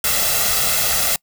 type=noise with comb filter; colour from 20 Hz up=white; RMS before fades=-18 dBFS; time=0.04-1.16 s; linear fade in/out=2 ms; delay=1.5 ms; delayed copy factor=+0.7; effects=noise-tail reverb RT60 0.1 s tail -26 dB re dry